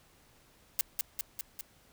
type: noise with echo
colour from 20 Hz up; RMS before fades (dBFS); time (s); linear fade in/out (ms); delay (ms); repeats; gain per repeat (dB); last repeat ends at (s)
blue; -28; 0.79-0.81; 0; 200; 4; -3; 1.61
effects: pink hiss -63 dBFS RMS until 1.92 s